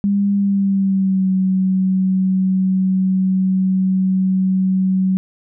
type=tone with pitch glide; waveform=sine; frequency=200.6 to 188.25 Hz; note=G3 to F#3; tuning=+40 to +30 cents; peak=-13 dBFS; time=0.04-5.17 s; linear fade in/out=0 ms; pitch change=-110 cents; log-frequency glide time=0.34-1.3 s; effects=none